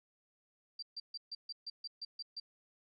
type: tone bursts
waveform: sine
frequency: 4699 Hz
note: D8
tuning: in tune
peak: -40 dBFS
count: 10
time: 0.79-2.4 s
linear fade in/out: 5 ms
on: 35 ms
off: 140 ms
effects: none